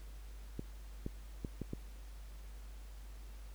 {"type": "clicks", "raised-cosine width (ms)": 3, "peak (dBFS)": -26, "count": 5, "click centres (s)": [0.594, 1.064, 1.448, 1.617, 1.734], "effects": ["added 50 Hz sine -47 dBFS peak until 3.54 s", "pink hiss -62 dBFS RMS until 3.54 s"]}